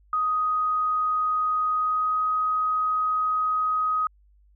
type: tone with pitch glide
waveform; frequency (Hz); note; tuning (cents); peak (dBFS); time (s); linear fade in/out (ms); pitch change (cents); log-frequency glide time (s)
sine; 1250 to 1257.2; D#6 to D#6; +8 to +18; -21; 0.13-4.07; 2; +10; 1.72-2.22
effects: added 50 Hz sine -55 dBFS peak until 4.55 s

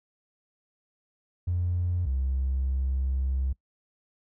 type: tone pair in turn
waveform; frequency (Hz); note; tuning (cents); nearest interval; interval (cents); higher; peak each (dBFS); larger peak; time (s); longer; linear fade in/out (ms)
triangle; 88.1 / 66; F2 / C2; +16 / +16; perfect fourth; 500; first; -21; neither; 1.47-2.06 / 2.06-3.53; second; 10
effects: noise-tail reverb RT60 0.1 s tail -24 dB re dry + tanh soft clip ceiling -21 dBFS

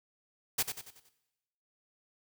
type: noise with echo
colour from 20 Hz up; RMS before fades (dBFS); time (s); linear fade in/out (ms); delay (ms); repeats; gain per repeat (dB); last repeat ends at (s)
white; -29; 0.58-0.63; 10; 93; 5; -7; 1.095
effects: noise-tail reverb RT60 1.0 s tail -18 dB re dry

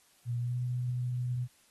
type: tone with pitch glide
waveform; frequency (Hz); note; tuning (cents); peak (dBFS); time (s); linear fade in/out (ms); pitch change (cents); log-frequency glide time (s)
sine; 119.9 to 123.91; A#2 to B2; +49 to +6; -30; 0.25-1.48; 50; +57; 0.38-0.58
effects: white hiss -65 dBFS RMS until 1.7 s + AAC 32 kbps

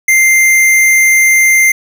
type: tone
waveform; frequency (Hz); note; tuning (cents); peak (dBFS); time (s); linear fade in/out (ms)
square; 2093; C7; 0; -6; 0.08-1.72; 5
effects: none

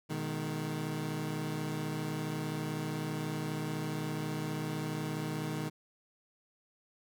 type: chord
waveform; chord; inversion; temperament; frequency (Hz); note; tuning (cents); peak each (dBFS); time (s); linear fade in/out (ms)
25% pulse; G# minor; first; equal with one note detuned; 123.47 / 155.56 / 210.7; B2 / D#3 / G#3; 0 / 0 / +25; -38 / -32 / -38; 0.09-5.7; 20
effects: none

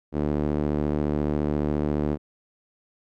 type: tone with band-pass filter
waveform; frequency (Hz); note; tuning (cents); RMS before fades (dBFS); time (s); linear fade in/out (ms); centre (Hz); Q
sawtooth; 74.4; D2; +23; -25; 0.12-2.18; 50; 320; 1.2
effects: none

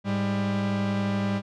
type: tone pair together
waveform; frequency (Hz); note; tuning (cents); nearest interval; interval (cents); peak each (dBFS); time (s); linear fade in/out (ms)
45% pulse; 104.94 / 198.1; G#2 / G3; +18 / +18; major seventh; 1100; -30 / -25; 0.04-1.42; 50
effects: low-pass 4000 Hz 12 dB/octave

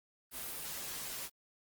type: noise with comb filter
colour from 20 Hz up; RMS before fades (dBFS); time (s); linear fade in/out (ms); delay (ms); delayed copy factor
white; -42; 0.31-1.3; 50; 9.9; -0.5
effects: Opus 32 kbps

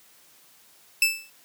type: tone with exponential decay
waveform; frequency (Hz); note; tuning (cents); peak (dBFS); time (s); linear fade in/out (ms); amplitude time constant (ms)
sawtooth; 2637; E7; 0; -11; 1.02-1.3; 2; 60
effects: white hiss -56 dBFS RMS until 1.44 s + high-pass 100 Hz 12 dB/octave

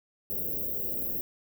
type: band-stop noise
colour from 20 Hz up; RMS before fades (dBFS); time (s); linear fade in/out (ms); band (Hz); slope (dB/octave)
white; -32; 0.3-1.21; 0; 590 to 14000; 48
effects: none

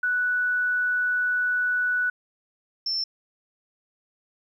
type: tone pair in turn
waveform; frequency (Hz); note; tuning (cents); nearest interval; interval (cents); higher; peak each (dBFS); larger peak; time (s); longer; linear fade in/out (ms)
sine; 1480 / 5357; F#6 / E8; 0 / +27; octave + minor seventh; 2227; second; -21 / -24; first; 0.03-2.1 / 2.86-3.04; first; 5
effects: 10-bit

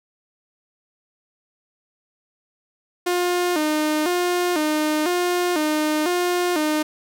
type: tone with vibrato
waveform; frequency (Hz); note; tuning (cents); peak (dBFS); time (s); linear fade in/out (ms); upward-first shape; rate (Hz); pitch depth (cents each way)
sawtooth; 329.6; E4; 0; -15; 3.06-6.83; 10; square; 1; 130
effects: none

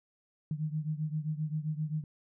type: beating tone pair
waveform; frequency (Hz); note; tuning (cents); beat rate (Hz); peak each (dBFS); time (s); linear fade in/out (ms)
sine; 151.8 / 159.4; D#3 / D#3; -42 / +42; 7.6; -33 / -36; 0.51-2.04; 2
effects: none

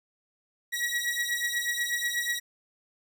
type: beating tone pair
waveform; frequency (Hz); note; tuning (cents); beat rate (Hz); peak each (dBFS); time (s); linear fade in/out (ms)
sawtooth; 1911 / 1919.2; A#6 / A#6; +43 / +50; 8.2; -27 / -27; 0.72-2.4; 20
effects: none

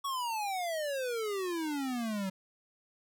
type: exponential sweep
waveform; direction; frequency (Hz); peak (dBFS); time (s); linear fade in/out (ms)
square; down; 1132 to 186.3; -33; 0.04-2.3; 10
effects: none

